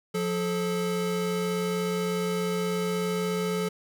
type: tone pair together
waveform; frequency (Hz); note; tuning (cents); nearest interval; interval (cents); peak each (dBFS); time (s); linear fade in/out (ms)
square; 177.4 / 432.8; F3 / A4; +27 / -29; octave + minor third; 1544; -30 / -29; 0.14-3.69; 10
effects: none